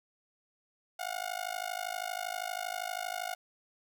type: tone with amplitude modulation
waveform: sawtooth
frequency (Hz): 722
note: F#5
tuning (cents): -43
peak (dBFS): -27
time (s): 0.99-3.35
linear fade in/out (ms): 10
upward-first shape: sine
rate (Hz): 52.6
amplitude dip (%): 100
effects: none